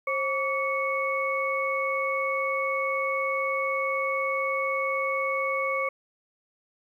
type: tone cluster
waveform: sine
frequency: 535 / 1144 / 2211 Hz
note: C5 / D6 / C#7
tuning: +38 / -46 / -5 cents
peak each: -29 dBFS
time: 0.07-5.89 s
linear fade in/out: 5 ms
effects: 10-bit